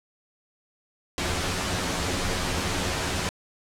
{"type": "noise with comb filter", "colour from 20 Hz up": "pink", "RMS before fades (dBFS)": -27, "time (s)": [1.18, 3.29], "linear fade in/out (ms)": 0, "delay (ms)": 11, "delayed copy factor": 0.65, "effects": ["low-pass 8000 Hz 12 dB/octave"]}